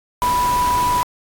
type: tone in noise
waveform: sine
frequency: 985 Hz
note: B5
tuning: 5 cents flat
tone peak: -15 dBFS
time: 0.22-1.03 s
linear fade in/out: 0 ms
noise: pink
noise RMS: -26 dBFS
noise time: 0.22-1.03 s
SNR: +8 dB
effects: AAC 64 kbps